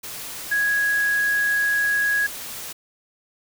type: tone in noise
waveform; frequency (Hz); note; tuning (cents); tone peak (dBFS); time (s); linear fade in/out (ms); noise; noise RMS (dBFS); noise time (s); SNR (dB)
sine; 1661.2; G#6; 0; -18; 0.51-2.27; 10; white; -34; 0.03-2.73; +13
effects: none